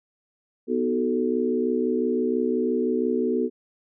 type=chord; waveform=sine; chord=B dominant seventh; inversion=none; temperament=equal with one note detuned; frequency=246.9 / 311.1 / 374.1 / 440 Hz; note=B3 / D#4 / F#4 / A4; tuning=0 / 0 / +19 / 0 cents; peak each=-25 / -31 / -26 / -26 dBFS; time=0.67-3.5 s; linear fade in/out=50 ms; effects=none